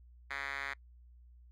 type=tone with band-pass filter; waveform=5% pulse; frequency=138.59 Hz; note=C#3; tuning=in tune; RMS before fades=-40 dBFS; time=0.3-0.74 s; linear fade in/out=10 ms; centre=2100 Hz; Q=3.2; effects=noise-tail reverb RT60 0.1 s tail -26 dB re dry + added 60 Hz sine -55 dBFS peak until 1.51 s